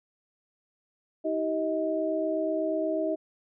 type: tone cluster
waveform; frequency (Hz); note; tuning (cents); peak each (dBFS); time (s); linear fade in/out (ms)
sine; 318 / 386.2 / 633; D#4 / G4 / D#5; +38 / -26 / +30; -30 / -33 / -28; 1.24-3.16; 20
effects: none